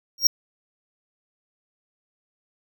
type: tone with exponential growth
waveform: square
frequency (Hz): 5588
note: F8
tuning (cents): 0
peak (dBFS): -9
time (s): 0.18-0.27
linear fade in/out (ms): 2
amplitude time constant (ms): 19
effects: none